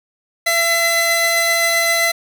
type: tone pair together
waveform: sawtooth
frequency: 672.8 / 2026 Hz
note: E5 / B6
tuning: +35 / +44 cents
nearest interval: octave + perfect fifth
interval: 1909 cents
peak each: -15 / -12 dBFS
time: 0.46-2.12 s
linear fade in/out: 10 ms
effects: none